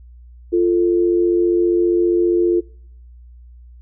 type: tone pair together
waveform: sine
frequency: 347.5 / 442.5 Hz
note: F4 / A4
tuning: -9 / +10 cents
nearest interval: major third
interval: 419 cents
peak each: -13 / -20 dBFS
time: 0.52-2.61 s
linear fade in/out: 20 ms
effects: noise-tail reverb RT60 0.6 s tail -24 dB re dry + added 60 Hz sine -39 dBFS peak until 3.81 s